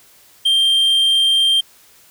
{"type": "tone", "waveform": "triangle", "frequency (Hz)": 3172, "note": "G7", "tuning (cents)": 20, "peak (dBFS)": -10, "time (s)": [0.45, 1.61], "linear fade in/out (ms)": 10, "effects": ["white hiss -49 dBFS RMS until 2.1 s"]}